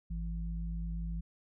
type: tone pair together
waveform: sine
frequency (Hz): 52.85 / 167.8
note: G#1 / E3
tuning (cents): +31 / +31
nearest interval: octave + minor sixth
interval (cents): 2000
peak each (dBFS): -35 / -40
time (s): 0.1-1.21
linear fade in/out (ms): 10
effects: none